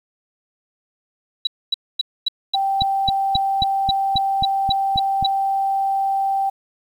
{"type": "tone bursts", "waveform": "sine", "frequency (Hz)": 3919, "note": "B7", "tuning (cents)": -14, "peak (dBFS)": -15, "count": 15, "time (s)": [1.45, 5.265], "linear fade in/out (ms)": 5, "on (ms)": 21, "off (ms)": 250}
{"type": "tone", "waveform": "sine", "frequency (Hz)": 782, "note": "G5", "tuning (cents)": -4, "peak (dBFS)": -17, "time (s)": [2.54, 6.5], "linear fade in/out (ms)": 10}
{"type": "click train", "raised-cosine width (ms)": 5, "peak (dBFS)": -15, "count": 10, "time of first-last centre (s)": [2.82, 5.226], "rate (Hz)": 3.74}
{"effects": ["8-bit"]}